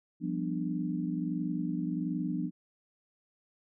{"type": "chord", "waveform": "sine", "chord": "G dominant seventh", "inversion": "third", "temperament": "equal with one note detuned", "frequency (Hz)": [174.61, 196, 246.9, 297.1], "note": ["F3", "G3", "B3", "D4"], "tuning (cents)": [0, 0, 0, 20], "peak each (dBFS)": [-34, -39, -36, -35], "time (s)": [0.2, 2.51], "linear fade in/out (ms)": 50, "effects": []}